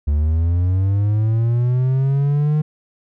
triangle linear sweep, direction up, 71.5 to 153.5 Hz, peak -12 dBFS, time 0.07-2.62 s, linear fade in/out 10 ms, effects none

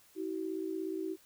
sine tone pair together, 322.3 / 379.2 Hz, E4 / F#4, -39 / +43 cents, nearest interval minor third, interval 282 cents, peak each -37 / -37 dBFS, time 0.15-1.17 s, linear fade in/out 50 ms, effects white hiss -63 dBFS RMS until 1.25 s

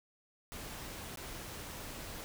pink noise with dropouts, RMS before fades -45 dBFS, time 0.52-2.24 s, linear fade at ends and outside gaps 0 ms, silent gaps 1.158-1.173 s, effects none

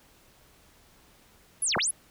sine linear two-way sweep, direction down then up, 11310 to 50 to 11310 Hz, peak -24 dBFS, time 1.62-1.91 s, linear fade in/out 5 ms, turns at 1.77 s, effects pink hiss -59 dBFS RMS until 2.1 s

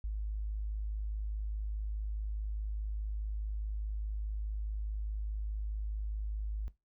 sine tone, 52.4 Hz, G#1, 16 cents sharp, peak -33 dBFS, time 0.04-6.68 s, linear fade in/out 0 ms, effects noise-tail reverb RT60 0.2 s tail -17 dB re dry

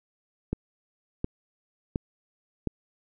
click train, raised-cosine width 3 ms, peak -14 dBFS, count 4, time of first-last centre 0.53-2.673 s, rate 1.4 Hz, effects none

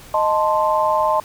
sine chord, A diminished, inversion second, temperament equal, 622.3 / 880 / 1046.5 Hz, Eb5 / A5 / C6, 0 / 0 / 0 cents, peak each -19 dBFS, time 0.14-1.2 s, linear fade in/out 2 ms, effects pink hiss -42 dBFS RMS until 1.24 s

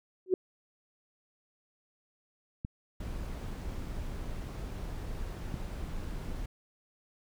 sine tone with exponential growth, 371.1 Hz, F#4, 5 cents sharp, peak -18 dBFS, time 0.26-0.34 s, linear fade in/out 2 ms, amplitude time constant 16 ms
clicks, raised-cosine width 5 ms, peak -23 / -24 dBFS, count 2, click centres 2.649 / 5.542 s
brown noise, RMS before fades -38 dBFS, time 3-6.46 s, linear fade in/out 5 ms
effects none

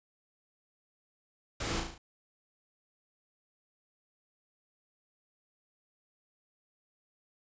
pink noise with echo, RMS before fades -35 dBFS, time 1.6-1.8 s, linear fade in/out 5 ms, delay 36 ms, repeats 5, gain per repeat -4 dB, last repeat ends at 1.98 s, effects resampled to 16000 Hz

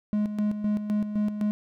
triangle tone with tremolo, 209.6 Hz, G#3, 16 cents sharp, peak -20 dBFS, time 0.13-1.51 s, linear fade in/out 0 ms, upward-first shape square, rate 3.9 Hz, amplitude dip 60%, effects none

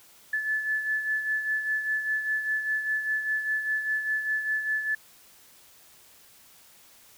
sine beating tone pair, 1733 / 1738 Hz, A6 / A6, -27 / -22 cents, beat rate 5 Hz, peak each -26 / -34 dBFS, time 0.33-4.95 s, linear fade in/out 5 ms, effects white hiss -55 dBFS RMS until 7.17 s

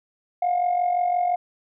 sine tone with amplitude modulation, 713 Hz, F5, 36 cents sharp, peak -15 dBFS, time 0.42-1.36 s, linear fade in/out 5 ms, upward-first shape sine, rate 45.8 Hz, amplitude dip 65%, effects tanh soft clip ceiling -15 dBFS

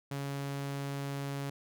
sawtooth tone, 139.8 Hz, C#3, 15 cents sharp, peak -31 dBFS, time 0.11-1.5 s, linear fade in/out 5 ms, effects none

